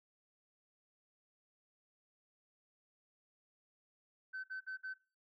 sine tone bursts, 1529 Hz, G6, 44 cents flat, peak -39 dBFS, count 4, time 4.33-4.941 s, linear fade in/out 20 ms, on 110 ms, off 57 ms, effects noise-tail reverb RT60 0.3 s tail -18 dB re dry + tanh soft clip ceiling -38 dBFS

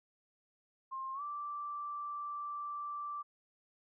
sine tone with pitch glide, 1061 to 1170.5 Hz, C6 to D6, +24 to -6 cents, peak -38 dBFS, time 0.91-3.23 s, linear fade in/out 20 ms, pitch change +170 cents, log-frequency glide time 1.14-1.22 s, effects none

